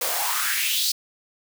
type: noise with high-pass filter sweep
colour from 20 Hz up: white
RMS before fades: -24 dBFS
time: 0.01-0.92 s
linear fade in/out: 5 ms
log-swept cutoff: 480 to 4700 Hz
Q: 4.1
effects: none